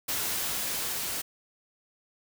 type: noise with level ramp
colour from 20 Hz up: white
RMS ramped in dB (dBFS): -30 to -33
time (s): 0.08-1.22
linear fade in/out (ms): 10
effects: none